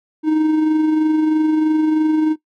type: tone with amplitude modulation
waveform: triangle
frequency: 311.1 Hz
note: D#4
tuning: in tune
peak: -9 dBFS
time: 0.23-2.36 s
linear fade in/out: 50 ms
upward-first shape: sine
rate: 23.1 Hz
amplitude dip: 35%
effects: noise-tail reverb RT60 0.1 s tail -17 dB re dry